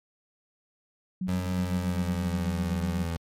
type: tone with tremolo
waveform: sine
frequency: 185 Hz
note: F#3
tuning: in tune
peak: -27 dBFS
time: 1.21-3.05 s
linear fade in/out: 5 ms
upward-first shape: square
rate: 8 Hz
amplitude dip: 40%
type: tone with pitch glide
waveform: 25% pulse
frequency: 90.9 to 83.84 Hz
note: F#2 to E2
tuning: -30 to +30 cents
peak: -25 dBFS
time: 1.28-3.17 s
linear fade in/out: 5 ms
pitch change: -140 cents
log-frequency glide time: 1.48-2.65 s
effects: MP3 64 kbps